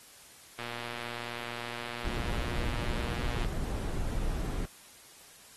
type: click train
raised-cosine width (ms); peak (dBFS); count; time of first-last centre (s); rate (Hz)
0.3; -23; 341; 0.59-3.447; 119
type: noise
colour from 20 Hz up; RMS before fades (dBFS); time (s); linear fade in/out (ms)
brown; -33; 2.04-4.66; 10
effects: white hiss -54 dBFS RMS until 5.56 s + AAC 32 kbps